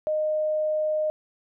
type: tone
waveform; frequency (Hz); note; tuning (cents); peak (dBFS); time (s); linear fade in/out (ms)
sine; 616; D#5; -17; -22; 0.07-1.1; 0
effects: none